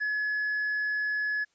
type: tone with tanh clipping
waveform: triangle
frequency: 1700 Hz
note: G#6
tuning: 40 cents sharp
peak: -27 dBFS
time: 0-1.45 s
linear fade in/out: 20 ms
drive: 6 dB
effects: white hiss -71 dBFS RMS until 1.54 s + resampled to 16000 Hz